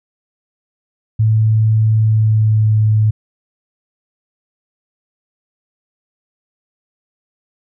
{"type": "tone with pitch glide", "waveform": "sine", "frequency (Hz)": [109.7, 108], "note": ["A2", "A2"], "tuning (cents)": [-5, -32], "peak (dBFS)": -9, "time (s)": [1.19, 3.11], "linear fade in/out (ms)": 10, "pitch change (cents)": -27, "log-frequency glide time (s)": [1.97, 2.77], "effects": []}